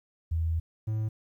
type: tone pair in turn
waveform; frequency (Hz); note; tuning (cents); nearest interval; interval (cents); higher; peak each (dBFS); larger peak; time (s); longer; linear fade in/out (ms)
sine / triangle; 81.7 / 109.06; E2 / A2; -15 / -15; perfect fourth; 500; second; -25; neither; 0.31-0.6 / 0.87-1.09; first; 10
effects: 11-bit